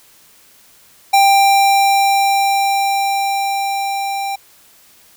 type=tone with level ramp; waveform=square; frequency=790 Hz; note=G5; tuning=13 cents sharp; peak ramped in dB=-8 to -20 dBFS; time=1.13-4.36 s; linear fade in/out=10 ms; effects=white hiss -48 dBFS RMS until 5.16 s